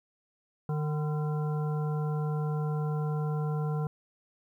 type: harmonic tone with a mistuned harmonic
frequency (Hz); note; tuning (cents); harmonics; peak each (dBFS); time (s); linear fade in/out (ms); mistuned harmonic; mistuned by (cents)
151.6; D#3; -45; 1 / 3 / 5 / 7 / 9; -28 / -38 / -42 / -45 / -47; 0.69-3.87; 2; 7; -62
effects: 11-bit